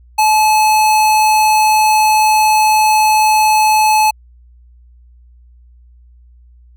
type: tone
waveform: square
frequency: 861 Hz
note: A5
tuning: 38 cents flat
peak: -9 dBFS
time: 0.18-4.11 s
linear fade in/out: 10 ms
effects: added 60 Hz sine -41 dBFS peak until 6.76 s